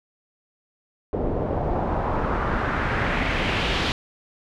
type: noise with low-pass filter sweep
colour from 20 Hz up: pink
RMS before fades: -24 dBFS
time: 1.13-3.92 s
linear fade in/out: 0 ms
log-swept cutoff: 510 to 3600 Hz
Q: 1.8
effects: none